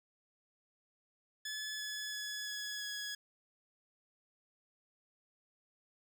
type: tone with pitch steps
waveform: 15% pulse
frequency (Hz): 1718 / 1707.1 / 1696.3 / 1685.6 / 1674.9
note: A6 / G#6 / G#6 / G#6 / G#6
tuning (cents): -42 / +47 / +36 / +25 / +14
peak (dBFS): -33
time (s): 1.45-3.15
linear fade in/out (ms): 5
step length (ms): 340
effects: none